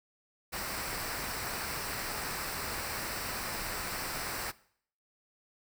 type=noise with comb filter; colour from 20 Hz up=pink; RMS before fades=-37 dBFS; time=0.52-4.52 s; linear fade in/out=20 ms; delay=0.3 ms; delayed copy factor=-0.55; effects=noise-tail reverb RT60 0.6 s tail -20 dB re dry